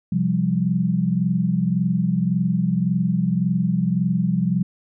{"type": "chord", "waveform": "sine", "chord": "C suspended fourth", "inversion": "none", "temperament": "just", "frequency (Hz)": [130.81, 174.42, 196.22], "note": ["C3", "F3", "G3"], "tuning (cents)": [0, -2, 2], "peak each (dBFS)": [-25, -20, -22], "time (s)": [0.12, 4.63], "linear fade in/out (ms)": 5, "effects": []}